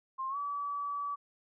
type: tone with pitch glide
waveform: sine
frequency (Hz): 1058 to 1147.1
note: C6 to D6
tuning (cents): +19 to -41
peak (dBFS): -33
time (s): 0.18-1.16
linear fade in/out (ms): 20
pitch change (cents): +140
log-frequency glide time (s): 0.29-0.37
effects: none

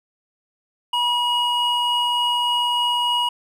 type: tone pair together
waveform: triangle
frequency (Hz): 965.8 / 2894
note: B5 / F#7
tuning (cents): -39 / -39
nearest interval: octave + perfect fifth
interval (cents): 1900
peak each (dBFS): -19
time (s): 0.93-3.29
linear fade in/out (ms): 5
effects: none

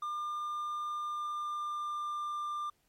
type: tone with pitch glide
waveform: triangle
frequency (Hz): 1200 to 1192.4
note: D6 to D6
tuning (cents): +37 to +26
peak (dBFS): -32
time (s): 0.02-2.7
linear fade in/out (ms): 5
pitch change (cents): -11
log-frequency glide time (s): 1.08-2.4
effects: pink hiss -73 dBFS RMS until 2.88 s + MP3 64 kbps

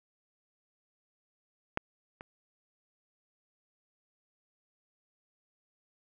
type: clicks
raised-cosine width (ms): 0.5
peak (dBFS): -14 / -28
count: 2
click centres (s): 1.774 / 2.209
effects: none

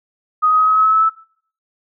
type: tone with pitch steps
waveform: sine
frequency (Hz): 1249 / 1257.7 / 1266.4 / 1275.2 / 1284.1 / 1293 / 1302 / 1311.1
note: D#6 / D#6 / D#6 / D#6 / E6 / E6 / E6 / E6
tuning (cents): +6 / +18 / +30 / +42 / -46 / -34 / -22 / -10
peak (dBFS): -10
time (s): 0.42-1.1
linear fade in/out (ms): 20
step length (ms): 85
effects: noise-tail reverb RT60 0.5 s tail -18 dB re dry

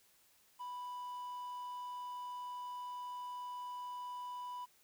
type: tone with quantisation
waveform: triangle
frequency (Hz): 987.8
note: B5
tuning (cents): 0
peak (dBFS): -40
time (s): 0.59-4.66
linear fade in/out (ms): 20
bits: 11
effects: white hiss -69 dBFS RMS until 4.83 s

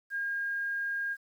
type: tone with quantisation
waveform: sine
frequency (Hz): 1619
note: G#6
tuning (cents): -45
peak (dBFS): -30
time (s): 0.1-1.17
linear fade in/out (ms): 50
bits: 10
effects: none

